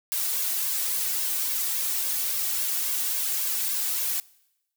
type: noise with flanger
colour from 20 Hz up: blue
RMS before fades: -27 dBFS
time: 0.12-4.2 s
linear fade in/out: 0 ms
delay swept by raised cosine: 1.8 to 2.72 ms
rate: 3.6 Hz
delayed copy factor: +0.95
effects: noise-tail reverb RT60 0.9 s tail -23 dB re dry